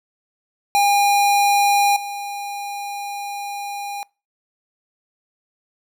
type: tone with level steps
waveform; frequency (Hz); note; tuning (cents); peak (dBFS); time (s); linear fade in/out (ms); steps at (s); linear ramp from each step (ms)
square; 810; G#5; -43; -14 / -27; 0.75-4.03; 0; 1.96; 5
effects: noise-tail reverb RT60 0.3 s tail -25 dB re dry